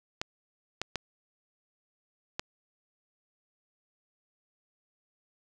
clicks, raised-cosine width 0.2 ms, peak -14 dBFS, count 4, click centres 0.215 / 0.816 / 0.957 / 2.395 s, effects none

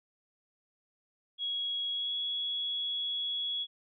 sine tone with pitch glide, 3322 to 3355 Hz, G#7 to G#7, 0 to +17 cents, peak -31 dBFS, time 1.38-3.67 s, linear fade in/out 50 ms, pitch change +17 cents, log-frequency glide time 1.91-2.14 s, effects none

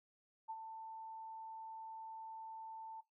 sine tone with ADSR envelope, 890 Hz, A5, 20 cents sharp, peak -40 dBFS, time 0.48-3.01 s, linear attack 22 ms, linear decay 45 ms, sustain -7 dB, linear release 11 ms, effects noise-tail reverb RT60 0.2 s tail -17 dB re dry

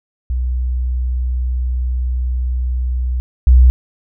sine tone pair in turn, 62.3 / 62.62 Hz, B1 / B1, +16 / +25 cents, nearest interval unison, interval 9 cents, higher second, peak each -15 / -4 dBFS, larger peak second, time 0.3-3.2 / 3.47-3.7 s, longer first, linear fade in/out 0 ms, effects none

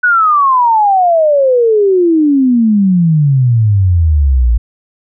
sine exponential sweep, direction down, 1494 to 55.3 Hz, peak -6 dBFS, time 0.03-4.58 s, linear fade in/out 10 ms, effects none

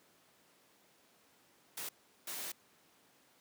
white noise bursts at uneven times, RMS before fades -42 dBFS, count 2, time 1.77-1.89 / 2.27-2.52 s, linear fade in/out 5 ms, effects pink hiss -67 dBFS RMS until 3.4 s + high-pass 200 Hz 12 dB/octave

